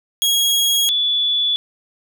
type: tone pair in turn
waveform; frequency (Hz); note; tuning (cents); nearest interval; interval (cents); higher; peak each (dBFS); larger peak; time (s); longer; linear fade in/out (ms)
sawtooth / sine; 3304 / 3444; G#7 / A7; -10 / -38; minor second; 72; second; -11 / -15; first; 0.22-0.89 / 0.89-1.56; neither; 0
effects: none